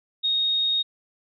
sine tone, 3729 Hz, A#7, in tune, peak -20 dBFS, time 0.23-0.83 s, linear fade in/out 20 ms, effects none

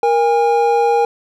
triangle tone pair together, 469.3 / 813.9 Hz, A#4 / G#5, +12 / -35 cents, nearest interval minor seventh, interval 953 cents, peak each -12 dBFS, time 0.03-1.05 s, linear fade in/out 2 ms, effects none

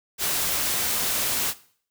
white noise, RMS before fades -25 dBFS, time 0.18-1.54 s, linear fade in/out 50 ms, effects noise-tail reverb RT60 0.5 s tail -17 dB re dry

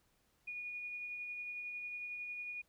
sine tone with tremolo, 2450 Hz, D#7, 27 cents flat, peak -40 dBFS, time 0.47-2.62 s, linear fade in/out 10 ms, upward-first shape sine, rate 11 Hz, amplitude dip 25%, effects pink hiss -75 dBFS RMS until 2.68 s

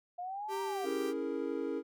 sine exponential two-way sweep, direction up then down, 698.5 to 945 to 698.5 Hz, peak -37 dBFS, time 0.18-0.86 s, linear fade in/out 10 ms, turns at 0.62 s
45% pulse tone, 392 Hz, G4, in tune, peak -36 dBFS, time 0.48-1.14 s, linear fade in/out 50 ms
triangle chord, A# half-diminished seventh, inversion first, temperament equal, 277.2 / 329.6 / 415.3 / 466.2 Hz, C#4 / E4 / G#4 / A#4, 0 / 0 / 0 / 0 cents, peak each -37 dBFS, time 0.83-1.83 s, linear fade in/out 50 ms
effects none

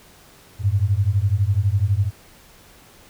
sine beating tone pair, 94 / 106 Hz, F#2 / G#2, +28 / +36 cents, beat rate 12 Hz, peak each -19 dBFS, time 0.59-2.11 s, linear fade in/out 50 ms, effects pink hiss -49 dBFS RMS until 3.09 s

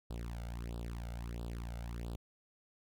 sawtooth tone with flanger, 58.27 Hz, A#1, in tune, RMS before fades -42 dBFS, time 0.1-2.16 s, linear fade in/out 5 ms, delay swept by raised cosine 0.23 to 1.43 ms, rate 1.5 Hz, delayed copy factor +1, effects none

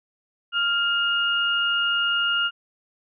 sine tone pair together, 1396.9 / 2846 Hz, F6 / F7, 0 / +32 cents, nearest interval octave, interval 1232 cents, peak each -22 / -23 dBFS, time 0.52-2.51 s, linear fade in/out 50 ms, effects none

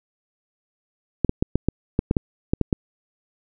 clicks, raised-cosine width 3 ms, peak -5 dBFS, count 11, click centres 1.247 / 1.294 / 1.425 / 1.556 / 1.686 / 1.991 / 2.111 / 2.168 / 2.535 / 2.613 / 2.728 s, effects none

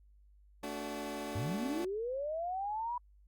20% pulse chord, D major, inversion second, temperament equal with one note detuned, 220 / 288.8 / 370 Hz, A3 / D4 / F#4, 0 / -29 / 0 cents, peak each -39 / -36 / -40 dBFS, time 0.63-1.85 s, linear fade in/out 5 ms
sine linear sweep, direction up, 87.31 to 987.8 Hz, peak -34 dBFS, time 1.35-2.98 s, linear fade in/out 5 ms
effects added 50 Hz sine -59 dBFS peak until 3.27 s + Opus 48 kbps

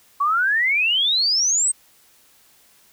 sine exponential sweep, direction up, 1104 to 8450 Hz, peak -16 dBFS, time 0.2-1.72 s, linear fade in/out 10 ms, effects white hiss -55 dBFS RMS until 2.92 s

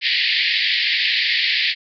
pink band-pass noise, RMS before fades -19 dBFS, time 0.01-1.75 s, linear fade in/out 50 ms, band 1800 to 4800 Hz, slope 96 dB/octave, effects none

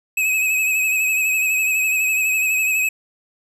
square tone with vibrato, 2558 Hz, D#7, 47 cents sharp, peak -17 dBFS, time 0.17-2.89 s, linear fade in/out 5 ms, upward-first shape sine, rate 12 Hz, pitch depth 39 cents each way, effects none

